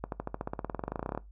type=accelerating click train; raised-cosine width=1 ms; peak=-19 dBFS; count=24; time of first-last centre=0.04-1.176 s; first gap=82 ms; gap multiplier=0.95; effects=noise-tail reverb RT60 0.2 s tail -20 dB re dry + added 50 Hz sine -48 dBFS peak until 1.31 s